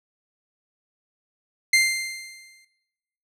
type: tone with exponential decay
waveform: sawtooth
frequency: 2093 Hz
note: C7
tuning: in tune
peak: -10 dBFS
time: 1.73-2.65 s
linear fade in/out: 5 ms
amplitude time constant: 200 ms
effects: noise-tail reverb RT60 1.0 s tail -17 dB re dry + low-pass 10000 Hz 12 dB/octave